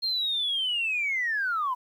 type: linear sweep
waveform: sine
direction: down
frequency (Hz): 4248 to 965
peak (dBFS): -24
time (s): 0.02-1.75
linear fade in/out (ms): 20
effects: tanh soft clip ceiling -20 dBFS + 10-bit